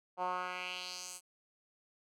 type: tone with band-pass filter sweep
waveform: 10% pulse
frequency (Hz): 181.3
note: F#3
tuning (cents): -35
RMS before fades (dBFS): -40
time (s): 0.17-1.21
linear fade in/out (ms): 50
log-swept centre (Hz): 790 to 9200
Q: 2.4
effects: none